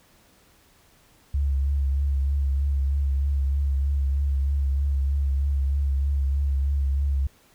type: tone with vibrato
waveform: sine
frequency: 69.3 Hz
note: C#2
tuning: in tune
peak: -20 dBFS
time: 1.34-7.27 s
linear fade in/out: 5 ms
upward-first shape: triangle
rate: 3.2 Hz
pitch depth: 42 cents each way
effects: pink hiss -58 dBFS RMS until 7.54 s